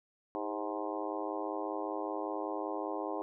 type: harmonic tone with a mistuned harmonic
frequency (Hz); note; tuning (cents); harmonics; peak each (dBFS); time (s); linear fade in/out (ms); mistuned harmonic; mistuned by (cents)
105.2; G#2; +23; 3 / 4 / 5 / 6 / 7 / 8 / 9 / 10; -40 / -41 / -42 / -43 / -43 / -44 / -45 / -45; 0.35-3.22; 0; 4; -65
effects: none